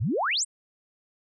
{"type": "exponential sweep", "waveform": "sine", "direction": "up", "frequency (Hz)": [87.31, 9120], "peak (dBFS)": -23, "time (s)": [0, 0.45], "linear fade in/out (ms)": 20, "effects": []}